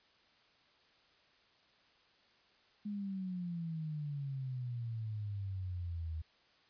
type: exponential sweep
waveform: sine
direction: down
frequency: 209.5 to 78.2 Hz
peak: -37 dBFS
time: 2.85-6.22 s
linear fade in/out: 10 ms
effects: white hiss -68 dBFS RMS until 6.69 s + resampled to 11025 Hz

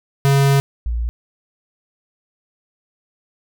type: tone pair in turn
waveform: square / sine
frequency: 138.59 / 58.27 Hz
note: C#3 / A#1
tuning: 0 / 0 cents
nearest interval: octave + minor third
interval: 1500 cents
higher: first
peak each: -12 / -18 dBFS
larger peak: first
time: 0.25-0.6 / 0.86-1.09 s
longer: first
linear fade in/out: 0 ms
effects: none

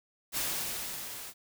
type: noise with level ramp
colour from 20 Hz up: white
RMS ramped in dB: -31 to -44 dBFS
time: 0.32-1.34 s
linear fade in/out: 50 ms
effects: none

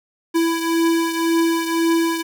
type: beating tone pair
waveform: square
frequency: 331.2 / 333.1 Hz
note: E4 / E4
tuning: +8 / +18 cents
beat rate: 1.9 Hz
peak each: -18 / -24 dBFS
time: 0.34-2.23 s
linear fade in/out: 20 ms
effects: 9-bit

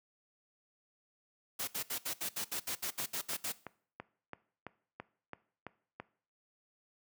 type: noise bursts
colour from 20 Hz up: white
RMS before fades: -37 dBFS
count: 13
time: 1.59-3.524 s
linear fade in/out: 10 ms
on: 86 ms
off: 68 ms
type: click train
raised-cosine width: 0.5 ms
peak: -27 dBFS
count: 10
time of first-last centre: 3-6 s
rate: 3 Hz
effects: noise-tail reverb RT60 0.5 s tail -19 dB re dry + high-pass 100 Hz 12 dB/octave

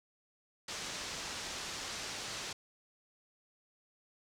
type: low-pass noise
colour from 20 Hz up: white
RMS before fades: -42 dBFS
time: 0.68-2.53 s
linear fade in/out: 5 ms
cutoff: 6800 Hz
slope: 24 dB/octave
effects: none

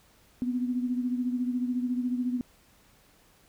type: beating tone pair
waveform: sine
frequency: 246.5 / 260.5 Hz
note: B3 / C4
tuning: -3 / -7 cents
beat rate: 14 Hz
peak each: -27 / -34 dBFS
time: 0.42-2.41 s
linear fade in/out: 0 ms
effects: pink hiss -61 dBFS RMS until 3.48 s

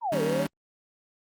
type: exponential two-way sweep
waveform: sine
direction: down then up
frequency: 987.8 to 443.1 to 587 Hz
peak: -25 dBFS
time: 0.01-0.46 s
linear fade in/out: 50 ms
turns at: 0.22 s
type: chord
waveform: sawtooth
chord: Eb dominant seventh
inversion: none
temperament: just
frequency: 155.56 / 194.45 / 233.3 / 280 Hz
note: Eb3 / G3 / Bb3 / Db4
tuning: 0 / -14 / +2 / +18 cents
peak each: -28 / -28 / -31 / -29 dBFS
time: 0.12-0.47 s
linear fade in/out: 5 ms
effects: Opus 32 kbps

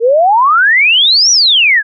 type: exponential two-way sweep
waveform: sine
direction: up then down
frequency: 442.6 to 5950 to 1614 Hz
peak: -5 dBFS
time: 0-1.83 s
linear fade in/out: 50 ms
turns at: 1.31 s
effects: none

